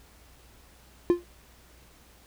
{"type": "tone with exponential decay", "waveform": "triangle", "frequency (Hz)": 349.2, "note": "F4", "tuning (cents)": 0, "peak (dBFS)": -12, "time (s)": [1.1, 1.24], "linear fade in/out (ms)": 0, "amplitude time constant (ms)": 29, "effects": ["added 60 Hz sine -57 dBFS peak until 2.26 s", "pink hiss -57 dBFS RMS until 2.26 s"]}